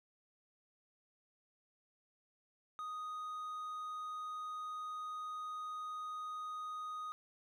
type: tone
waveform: triangle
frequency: 1244.5 Hz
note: D#6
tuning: in tune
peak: -39 dBFS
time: 2.79-7.12 s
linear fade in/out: 0 ms
effects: none